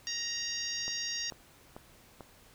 harmonic tone, 935 Hz, A#5, 5 cents sharp, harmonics 2 / 3 / 4 / 5 / 6 / 7, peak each -42 / -43 / -44 / -39 / -37 / -44 dBFS, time 0.07-1.3 s, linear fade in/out 0 ms
click train, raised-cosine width 1 ms, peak -30 dBFS, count 4, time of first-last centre 0.88-2.207 s, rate 2.26 Hz
effects pink hiss -59 dBFS RMS until 2.54 s

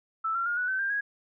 sine tone with pitch steps, 1318.5 / 1368.9 / 1421.3 / 1475.7 / 1532.2 / 1590.8 / 1651.6 Hz, E6 / F6 / F6 / F#6 / G6 / G6 / G#6, 0 / -35 / +30 / -5 / -40 / +25 / -10 cents, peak -26 dBFS, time 0.24-1.01 s, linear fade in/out 10 ms, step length 110 ms, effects none

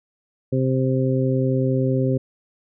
harmonic tone, 130.81 Hz, C3, in tune, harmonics 1 / 2 / 3 / 4, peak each -20 / -23 / -25 / -26 dBFS, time 0.52-2.18 s, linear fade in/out 10 ms, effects none

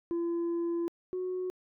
sine tone pair in turn, 340 / 367.1 Hz, F4 / F#4, -46 / -14 cents, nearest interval minor second, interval 132 cents, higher second, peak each -26 / -30 dBFS, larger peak first, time 0.11-0.88 / 1.13-1.5 s, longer first, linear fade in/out 0 ms, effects tanh soft clip ceiling -28 dBFS

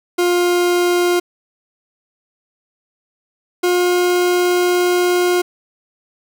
40% pulse tone pair in turn, 353.1 / 356.6 Hz, F4 / F4, +19 / +36 cents, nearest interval unison, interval 17 cents, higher second, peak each -12 dBFS, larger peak neither, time 0.18-1.2 / 3.63-5.42 s, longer second, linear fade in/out 10 ms, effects none

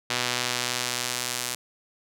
sawtooth tone with band-pass filter sweep, 123.47 Hz, B2, in tune, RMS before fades -29 dBFS, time 0.1-1.55 s, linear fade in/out 5 ms, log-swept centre 4000 to 8700 Hz, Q 0.7, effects none

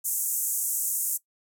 white band-pass noise, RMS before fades -28 dBFS, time 0.04-1.18 s, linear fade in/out 20 ms, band 6700 to 15000 Hz, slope 48 dB/octave, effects noise-tail reverb RT60 0.1 s tail -19 dB re dry

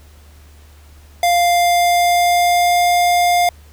square tone with pitch glide, 698.5 to 705 Hz, F5 to F5, 0 to +16 cents, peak -12 dBFS, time 1.23-3.49 s, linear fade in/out 2 ms, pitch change +16 cents, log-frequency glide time 1.4-2.87 s, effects added 74 Hz sine -41 dBFS peak until 3.72 s + pink hiss -50 dBFS RMS until 3.72 s

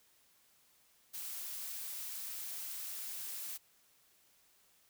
blue noise, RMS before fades -43 dBFS, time 1.13-3.58 s, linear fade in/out 20 ms, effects white hiss -69 dBFS RMS until 4.89 s

